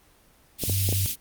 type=band-stop noise; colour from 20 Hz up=white; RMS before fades=-28 dBFS; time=0.58-1.16 s; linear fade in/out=50 ms; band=250 to 2600 Hz; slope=24 dB/octave
type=clicks; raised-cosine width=2 ms; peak=-15 dBFS; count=4; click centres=0.637 / 0.697 / 0.89 / 0.926 s
type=tone; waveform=sine; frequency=97 Hz; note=G2; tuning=18 cents flat; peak=-23 dBFS; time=0.68-1.06 s; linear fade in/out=0 ms
effects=pink hiss -58 dBFS RMS until 1.2 s + Opus 24 kbps